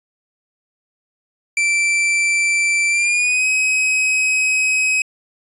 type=tone with pitch glide; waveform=45% pulse; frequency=2340 to 2537 Hz; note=D7 to D#7; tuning=-7 to +33 cents; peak=-14 dBFS; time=1.57-5.02 s; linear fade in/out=2 ms; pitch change=+140 cents; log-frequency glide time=2.89-3.47 s; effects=resampled to 24000 Hz